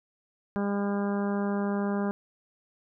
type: harmonic tone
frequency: 201.5 Hz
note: G3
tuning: 48 cents sharp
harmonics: 1 / 2 / 3 / 4 / 5 / 6 / 7 / 8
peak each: -27 / -33 / -37 / -39 / -41 / -43 / -44 / -45 dBFS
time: 0.56-2.11 s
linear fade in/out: 0 ms
effects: none